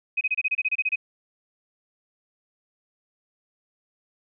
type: tone bursts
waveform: sine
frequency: 2520 Hz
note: D#7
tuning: 21 cents sharp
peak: -20 dBFS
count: 12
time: 0.17-0.959 s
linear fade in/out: 10 ms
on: 41 ms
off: 27 ms
effects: none